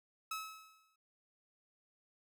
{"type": "tone with exponential decay", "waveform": "sawtooth", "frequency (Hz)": 1292, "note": "E6", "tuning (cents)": -35, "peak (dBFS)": -33, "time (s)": [0.31, 0.96], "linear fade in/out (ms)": 5, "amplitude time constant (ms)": 140, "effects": []}